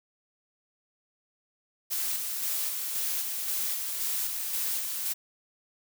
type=noise with tremolo; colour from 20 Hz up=blue; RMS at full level=-30 dBFS; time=1.9-5.14 s; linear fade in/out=20 ms; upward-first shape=square; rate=1.9 Hz; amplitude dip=30%; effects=none

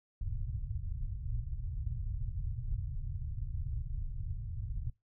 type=low-pass noise; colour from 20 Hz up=pink; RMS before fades=-37 dBFS; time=0.21-4.9 s; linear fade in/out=5 ms; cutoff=130 Hz; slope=48 dB/octave; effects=noise-tail reverb RT60 0.2 s tail -21 dB re dry

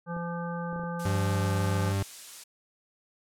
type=harmonic tone; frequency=171.2 Hz; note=F3; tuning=34 cents flat; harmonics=1 / 3 / 5 / 7 / 9; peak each=-33 / -38 / -40 / -41 / -43 dBFS; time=0.06-1.94 s; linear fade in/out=50 ms
type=clicks; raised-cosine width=2 ms; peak=-32 dBFS; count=8; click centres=0.166 / 0.73 / 0.761 / 0.795 / 0.835 / 1.153 / 1.348 / 1.451 s
type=noise; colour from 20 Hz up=blue; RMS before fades=-40 dBFS; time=0.99-2.44 s; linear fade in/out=10 ms
type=tone; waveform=40% pulse; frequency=98 Hz; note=G2; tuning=in tune; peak=-25 dBFS; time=1.05-2.03 s; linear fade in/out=5 ms
effects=low-pass 9000 Hz 12 dB/octave

